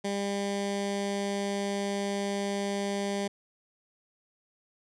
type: tone with notch filter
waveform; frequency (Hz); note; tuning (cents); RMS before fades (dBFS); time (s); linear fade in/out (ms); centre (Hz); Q
15% pulse; 200; G3; +35; -31; 0.04-3.28; 10; 1300; 1.6
effects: resampled to 22050 Hz